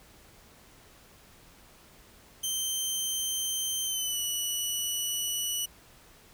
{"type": "tone with pitch glide", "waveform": "15% pulse", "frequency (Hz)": [3118, 2948], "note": ["G7", "F#7"], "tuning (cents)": [-10, -7], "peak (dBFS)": -22, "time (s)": [2.43, 5.66], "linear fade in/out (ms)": 10, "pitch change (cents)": -97, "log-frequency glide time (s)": [3.85, 4.19], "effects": ["pink hiss -56 dBFS RMS until 6.33 s"]}